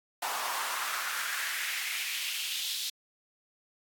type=noise with high-pass filter sweep; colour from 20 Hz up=pink; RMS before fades=-34 dBFS; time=0.22-2.9 s; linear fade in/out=5 ms; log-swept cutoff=840 to 3900 Hz; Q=2.9; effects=AAC 64 kbps